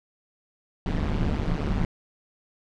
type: noise with amplitude modulation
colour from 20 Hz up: brown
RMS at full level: -21 dBFS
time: 0.86-1.85 s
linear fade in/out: 2 ms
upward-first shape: sine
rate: 149 Hz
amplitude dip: 100%
effects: low-pass 4000 Hz 12 dB/octave